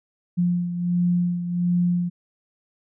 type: beating tone pair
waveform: sine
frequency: 175.7 / 177.1 Hz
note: F3 / F3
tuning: +11 / +24 cents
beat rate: 1.4 Hz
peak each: -20 / -27 dBFS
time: 0.37-2.1 s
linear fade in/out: 20 ms
effects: none